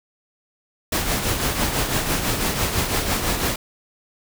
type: noise with tremolo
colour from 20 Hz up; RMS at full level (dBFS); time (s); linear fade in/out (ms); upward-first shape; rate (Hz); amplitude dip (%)
pink; -20; 0.92-3.56; 5; triangle; 6; 55
effects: none